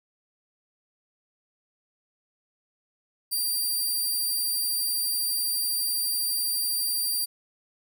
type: tone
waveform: 10% pulse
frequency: 4722 Hz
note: D8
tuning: 9 cents sharp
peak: -18 dBFS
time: 3.31-7.26 s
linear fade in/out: 20 ms
effects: none